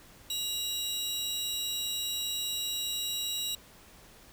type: tone pair together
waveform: sawtooth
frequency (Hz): 2832 / 3865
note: F7 / B7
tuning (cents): +23 / -38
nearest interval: perfect fourth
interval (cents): 539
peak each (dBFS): -36 / -29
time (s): 0.3-3.55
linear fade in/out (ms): 2
effects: pink hiss -55 dBFS RMS until 4.32 s